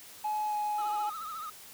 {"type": "tone with pitch glide", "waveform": "triangle", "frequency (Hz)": [849, 838.8], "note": ["G#5", "G#5"], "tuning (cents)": [38, 17], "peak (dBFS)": -26, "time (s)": [0.24, 1.1], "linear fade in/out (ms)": 10, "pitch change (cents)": -21, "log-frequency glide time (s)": [0.47, 0.54]}
{"type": "tone with vibrato", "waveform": "triangle", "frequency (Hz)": 1277, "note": "D#6", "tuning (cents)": 45, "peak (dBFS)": -35, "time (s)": [0.78, 1.5], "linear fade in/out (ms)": 5, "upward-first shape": "triangle", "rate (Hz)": 14, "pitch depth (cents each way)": 99}
{"effects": ["tanh soft clip ceiling -25 dBFS", "white hiss -50 dBFS RMS until 1.73 s"]}